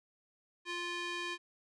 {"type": "tone with band-pass filter", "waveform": "square", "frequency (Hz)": 349.2, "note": "F4", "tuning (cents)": 0, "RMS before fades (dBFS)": -39, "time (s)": [0.65, 1.38], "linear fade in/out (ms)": 50, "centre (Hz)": 2600, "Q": 1.1, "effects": ["resampled to 24000 Hz"]}